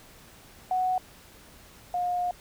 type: tone pair in turn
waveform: sine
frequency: 740 / 713.9 Hz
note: F#5 / F5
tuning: 0 / +38 cents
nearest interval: minor second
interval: 62 cents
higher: first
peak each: -23 / -25 dBFS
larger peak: first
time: 0.71-0.98 / 1.94-2.31 s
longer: second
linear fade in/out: 2 ms
effects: pink hiss -52 dBFS RMS until 2.4 s